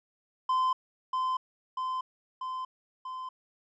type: tone with echo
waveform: triangle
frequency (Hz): 1030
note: C6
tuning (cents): -28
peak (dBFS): -22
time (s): 0.49-0.73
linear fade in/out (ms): 5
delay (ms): 640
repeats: 4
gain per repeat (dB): -3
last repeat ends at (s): 3.29
effects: resampled to 16000 Hz